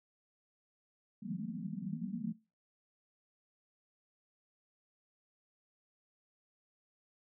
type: band-pass noise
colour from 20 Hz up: white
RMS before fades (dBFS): -40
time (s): 1.22-2.33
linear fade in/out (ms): 10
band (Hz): 160 to 240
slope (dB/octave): 96
effects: noise-tail reverb RT60 0.3 s tail -22 dB re dry